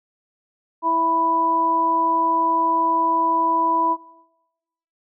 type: harmonic tone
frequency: 329.6 Hz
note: E4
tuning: in tune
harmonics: 1 / 2 / 3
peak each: -27 / -28 / -17 dBFS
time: 0.82-3.97 s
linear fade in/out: 50 ms
effects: noise-tail reverb RT60 1.0 s tail -21 dB re dry